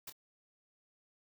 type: noise with echo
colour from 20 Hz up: white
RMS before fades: -45 dBFS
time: 0.07-0.1 s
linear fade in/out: 5 ms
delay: 26 ms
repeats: 1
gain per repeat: -10 dB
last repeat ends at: 0.126 s
effects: none